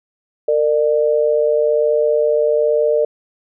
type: tone pair together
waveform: sine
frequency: 457.4 / 598.5 Hz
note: A#4 / D5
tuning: -33 / +33 cents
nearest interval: perfect fourth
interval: 466 cents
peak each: -15 dBFS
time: 0.48-3.05 s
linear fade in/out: 5 ms
effects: none